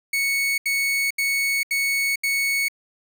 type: tone bursts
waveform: 40% pulse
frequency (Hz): 2217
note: C#7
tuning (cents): 0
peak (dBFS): -19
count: 5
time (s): 0.13-2.684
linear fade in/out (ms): 5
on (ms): 450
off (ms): 76
effects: none